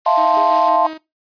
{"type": "high-pass noise", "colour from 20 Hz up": "white", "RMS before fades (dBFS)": -31, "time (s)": [0.05, 0.7], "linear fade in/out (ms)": 10, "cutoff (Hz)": 1100, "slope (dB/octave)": 12}
{"type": "chord", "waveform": "sine", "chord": "F major seventh", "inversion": "third", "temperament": "equal", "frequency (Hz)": [659.3, 698.5, 880, 1046.5], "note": ["E5", "F5", "A5", "C6"], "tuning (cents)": [0, 0, 0, 0], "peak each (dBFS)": -17, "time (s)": [0.06, 0.87], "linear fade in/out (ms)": 5}
{"type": "tone with tremolo", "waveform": "sawtooth", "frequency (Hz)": 315.8, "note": "D#4", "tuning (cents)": 26, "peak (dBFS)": -23, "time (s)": [0.17, 0.98], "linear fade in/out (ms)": 10, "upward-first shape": "square", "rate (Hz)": 5.9, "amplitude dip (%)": 40}
{"type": "tone with exponential decay", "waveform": "triangle", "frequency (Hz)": 410, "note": "G#4", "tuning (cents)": -22, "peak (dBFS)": -24, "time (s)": [0.37, 0.73], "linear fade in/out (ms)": 0, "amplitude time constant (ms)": 77}
{"effects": ["noise-tail reverb RT60 0.2 s tail -19 dB re dry", "resampled to 11025 Hz"]}